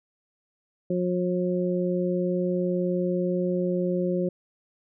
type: harmonic tone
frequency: 179.8 Hz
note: F#3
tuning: 49 cents flat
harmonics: 1 / 2 / 3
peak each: -26 / -27 / -29 dBFS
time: 0.9-4.29 s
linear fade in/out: 5 ms
effects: none